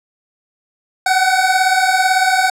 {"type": "beating tone pair", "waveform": "25% pulse", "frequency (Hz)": [743, 761], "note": ["F#5", "F#5"], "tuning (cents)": [7, 48], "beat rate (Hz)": 18, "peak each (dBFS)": -11, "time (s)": [1.06, 2.5], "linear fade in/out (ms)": 5, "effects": ["low-pass 11000 Hz 12 dB/octave"]}